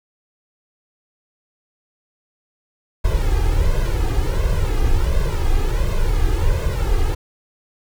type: noise with flanger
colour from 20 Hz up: brown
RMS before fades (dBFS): -17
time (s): 3.04-7.15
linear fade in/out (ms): 10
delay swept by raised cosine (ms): 1.9 to 2.47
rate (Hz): 1.4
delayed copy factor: +1
effects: none